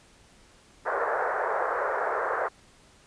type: band-pass noise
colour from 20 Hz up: pink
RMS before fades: -28 dBFS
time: 0.85-2.49 s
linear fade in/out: 20 ms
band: 430 to 1700 Hz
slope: 48 dB/octave
effects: pink hiss -57 dBFS RMS until 3.06 s + resampled to 22050 Hz